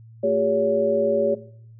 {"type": "tone cluster", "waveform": "sine", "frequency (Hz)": [223.6, 367.6, 407.6, 565], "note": ["A3", "F#4", "G#4", "C#5"], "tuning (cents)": [28, -11, -32, 33], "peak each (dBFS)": [-28, -28, -25, -19], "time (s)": [0.23, 1.35], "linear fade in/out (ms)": 10, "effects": ["noise-tail reverb RT60 0.6 s tail -17 dB re dry", "added 113 Hz sine -43 dBFS peak until 1.79 s"]}